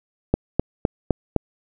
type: click train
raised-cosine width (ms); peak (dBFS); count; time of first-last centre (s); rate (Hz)
2; -3; 5; 0.34-1.363; 3.91
effects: none